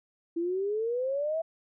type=exponential sweep; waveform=sine; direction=up; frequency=329.6 to 663 Hz; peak=-27 dBFS; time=0.36-1.42 s; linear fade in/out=10 ms; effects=none